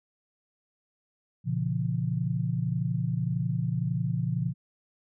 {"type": "tone cluster", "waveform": "sine", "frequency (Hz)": [117.9, 139.7, 170.8], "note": ["A#2", "C#3", "F3"], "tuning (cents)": [20, 14, -38], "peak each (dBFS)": -30, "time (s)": [1.44, 4.54], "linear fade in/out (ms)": 50, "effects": []}